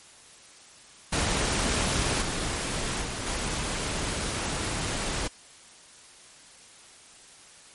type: noise with level steps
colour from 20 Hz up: pink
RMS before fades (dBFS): -26 / -30 / -33 / -30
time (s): 1.12-5.28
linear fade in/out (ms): 10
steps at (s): 2.21 / 3.01 / 3.26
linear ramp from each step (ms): 10
effects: white hiss -51 dBFS RMS until 7.74 s + MP3 48 kbps